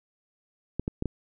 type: clicks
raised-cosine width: 3 ms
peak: -15 dBFS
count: 4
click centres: 0.796 / 0.879 / 1.024 / 1.057 s
effects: none